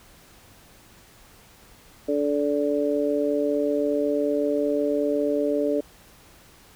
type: harmonic tone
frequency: 145.3 Hz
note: D3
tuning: 18 cents flat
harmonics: 2 / 3 / 4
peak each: -25 / -25 / -25 dBFS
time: 2.08-5.81 s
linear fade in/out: 10 ms
effects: pink hiss -52 dBFS RMS until 6.75 s